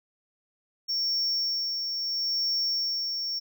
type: tone with tremolo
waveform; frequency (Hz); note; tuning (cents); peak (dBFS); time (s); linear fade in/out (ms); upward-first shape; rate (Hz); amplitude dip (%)
triangle; 5480; F8; -34; -23; 0.88-3.4; 20; sine; 0.75; 40
effects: none